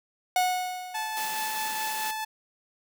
45% pulse tone with exponential decay, 732 Hz, F#5, 19 cents flat, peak -20 dBFS, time 0.36-1.56 s, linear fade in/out 2 ms, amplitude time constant 260 ms
sawtooth tone with tremolo, 871 Hz, A5, 18 cents flat, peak -25 dBFS, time 0.94-2.25 s, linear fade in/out 10 ms, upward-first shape sine, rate 4.7 Hz, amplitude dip 25%
white high-pass noise, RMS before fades -36 dBFS, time 1.17-2.11 s, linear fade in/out 0 ms, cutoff 160 Hz, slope 48 dB/octave
effects none

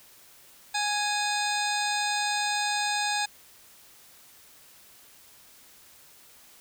harmonic tone with a mistuned harmonic, 830.6 Hz, G#5, in tune, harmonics 1 / 2 / 3 / 4 / 5 / 6 / 8 / 9 / 10, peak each -29 / -32 / -34 / -35 / -36 / -37 / -38 / -39 / -39 dBFS, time 0.74-3.26 s, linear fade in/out 10 ms, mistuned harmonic 4, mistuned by +150 cents, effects white hiss -54 dBFS RMS until 6.6 s

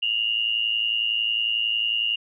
sine tone pair together, 2788 / 2899 Hz, F7 / F#7, -4 / -36 cents, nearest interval minor second, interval 68 cents, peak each -24 dBFS, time 0.02-2.16 s, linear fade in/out 10 ms, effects none

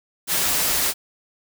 white noise with comb filter, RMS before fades -21 dBFS, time 0.27-0.94 s, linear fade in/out 50 ms, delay 9 ms, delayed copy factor -0.6, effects none

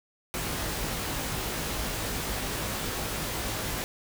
pink noise with comb filter, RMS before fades -32 dBFS, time 0.34-3.84 s, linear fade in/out 0 ms, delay 19 ms, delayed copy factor +0.65, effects none

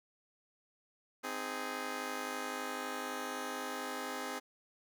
10% pulse chord, Ab major, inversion first, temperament just, 259.6 / 311.5 / 415.3 Hz, C4 / Eb4 / Ab4, -13 / +2 / 0 cents, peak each -33 / -37 / -34 dBFS, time 1.23-4.4 s, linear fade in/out 20 ms, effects none

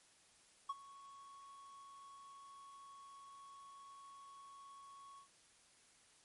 triangle tone with ADSR envelope, 1108 Hz, C#6, 1 cent flat, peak -34 dBFS, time 0.69-5.28 s, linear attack 9 ms, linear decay 32 ms, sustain -19 dB, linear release 99 ms, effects white hiss -68 dBFS RMS until 6.24 s + MP3 48 kbps

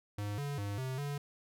square tone with pitch steps, 103 / 143 / 101.5 / 130.4 / 143.5 Hz, G#2 / D3 / G#2 / C3 / D3, -14 / -46 / -39 / -5 / -40 cents, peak -36 dBFS, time 0.18-1.18 s, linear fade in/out 5 ms, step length 200 ms, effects none

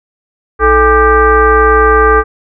sine tone with frequency modulation, 813 Hz, G#5, 37 cents flat, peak -4 dBFS, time 0.59-2.24 s, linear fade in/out 50 ms, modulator 377 Hz, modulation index 2, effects none

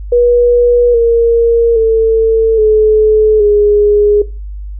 sine tone with pitch steps, 483.1 / 465 / 447.6 / 430.9 / 414.8 Hz, B4 / A#4 / A4 / A4 / G#4, -38 / -4 / +30 / -36 / -2 cents, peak -5 dBFS, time 0.12-4.22 s, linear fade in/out 5 ms, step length 820 ms, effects noise-tail reverb RT60 0.3 s tail -18 dB re dry + added 50 Hz sine -21 dBFS peak until 4.79 s

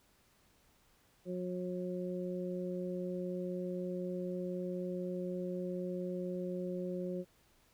harmonic tone, 180.8 Hz, F#3, 40 cents flat, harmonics 1 / 2 / 3, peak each -39 / -40 / -42 dBFS, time 1.25-7.25 s, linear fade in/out 50 ms, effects pink hiss -69 dBFS RMS until 7.73 s

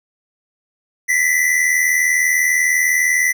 square tone pair together, 1953 / 2033 Hz, B6 / B6, -20 / +50 cents, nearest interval minor second, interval 70 cents, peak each -17 dBFS, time 1.08-3.33 s, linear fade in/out 20 ms, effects none

